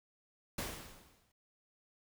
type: noise with exponential decay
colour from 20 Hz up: pink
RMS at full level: -37 dBFS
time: 0.58-1.32 s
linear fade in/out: 5 ms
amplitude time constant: 160 ms
effects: none